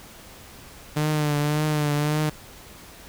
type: tone with vibrato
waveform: sawtooth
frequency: 149.8 Hz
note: D3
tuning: 35 cents sharp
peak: -17 dBFS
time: 0.96-2.3 s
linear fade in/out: 10 ms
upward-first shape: triangle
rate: 1.8 Hz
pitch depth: 48 cents each way
effects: pink hiss -45 dBFS RMS until 3.08 s